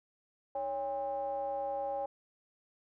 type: ring-modulated tone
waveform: triangle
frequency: 123.47 Hz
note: B2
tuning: in tune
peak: -28 dBFS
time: 0.55-2.06 s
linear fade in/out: 5 ms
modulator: 682 Hz
effects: none